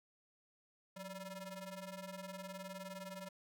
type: ring-modulated tone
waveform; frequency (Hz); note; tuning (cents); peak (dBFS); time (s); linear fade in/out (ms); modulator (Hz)
sawtooth; 384.6; G4; -33; -39; 0.96-3.29; 10; 202
effects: none